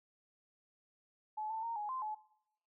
sine tone with pitch steps, 858 / 887 / 923 / 836 / 1039 / 856 Hz, A5 / A5 / A#5 / G#5 / C6 / A5, -44 / +14 / -17 / +11 / -12 / -48 cents, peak -37 dBFS, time 1.37-2.15 s, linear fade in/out 10 ms, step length 130 ms, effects noise-tail reverb RT60 0.8 s tail -21 dB re dry

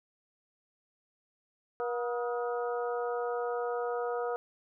harmonic tone with a mistuned harmonic, 240 Hz, B3, 49 cents flat, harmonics 2 / 3 / 4 / 5 / 6, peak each -32 / -37 / -43 / -40 / -46 dBFS, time 1.8-4.36 s, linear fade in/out 0 ms, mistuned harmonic 5, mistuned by +78 cents, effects none

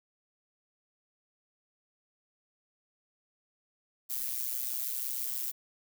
violet noise with amplitude modulation, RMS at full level -31 dBFS, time 4.09-5.52 s, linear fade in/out 20 ms, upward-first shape sine, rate 126 Hz, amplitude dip 85%, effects none

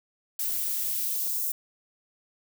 violet noise with high-pass filter sweep, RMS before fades -29 dBFS, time 0.39-1.52 s, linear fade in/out 5 ms, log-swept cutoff 550 to 7000 Hz, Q 0.91, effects none

